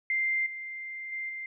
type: tone with level steps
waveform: sine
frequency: 2093 Hz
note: C7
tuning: in tune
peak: -25 / -36 / -32 / -35 dBFS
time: 0.1-1.46 s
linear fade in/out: 2 ms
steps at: 0.46 / 1.12 / 1.29 s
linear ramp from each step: 5 ms
effects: none